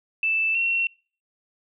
sine tone pair in turn, 2643 / 2722 Hz, E7 / F7, +4 / -45 cents, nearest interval minor second, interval 51 cents, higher second, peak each -20 dBFS, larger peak neither, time 0.23-0.55 / 0.55-0.87 s, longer neither, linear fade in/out 2 ms, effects noise-tail reverb RT60 0.4 s tail -24 dB re dry

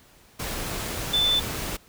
sine tone in noise, 3520 Hz, A7, in tune, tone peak -19 dBFS, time 1.13-1.4 s, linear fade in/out 10 ms, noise pink, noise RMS -31 dBFS, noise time 0.39-1.77 s, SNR +9 dB, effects pink hiss -55 dBFS RMS until 1.88 s

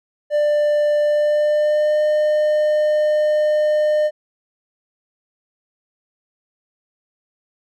triangle tone with pitch glide, 593 to 605.8 Hz, D5 to D#5, +17 to -46 cents, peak -12 dBFS, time 0.3-4.11 s, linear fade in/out 50 ms, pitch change +37 cents, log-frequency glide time 1.01-2.02 s, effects none

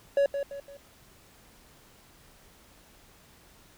triangle tone with echo, 561 Hz, C#5, 21 cents sharp, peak -18 dBFS, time 0.17-0.26 s, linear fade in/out 2 ms, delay 170 ms, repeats 3, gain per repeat -8 dB, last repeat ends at 0.77 s, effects pink hiss -57 dBFS RMS until 3.77 s

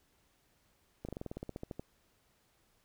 slowing click train, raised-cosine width 2 ms, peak -27 dBFS, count 14, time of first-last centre 1.05-1.795 s, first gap 37 ms, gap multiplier 1.07, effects pink hiss -72 dBFS RMS until 2.84 s

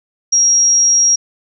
sine tone, 5640 Hz, F8, 16 cents sharp, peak -8 dBFS, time 0.32-1.16 s, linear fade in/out 10 ms, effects none

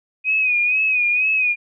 sine tone with vibrato, 2500 Hz, D#7, 8 cents sharp, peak -15 dBFS, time 0.24-1.56 s, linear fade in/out 50 ms, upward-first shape sine, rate 2.1 Hz, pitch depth 62 cents each way, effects none

